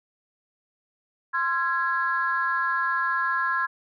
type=chord; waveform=sine; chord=F minor; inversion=second; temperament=equal with one note detuned; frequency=1046.5 / 1361.1 / 1661.2 Hz; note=C6 / F6 / Ab6; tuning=0 / -45 / 0 cents; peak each=-26 / -28 / -25 dBFS; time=1.33-3.67 s; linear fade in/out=20 ms; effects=tanh soft clip ceiling -13 dBFS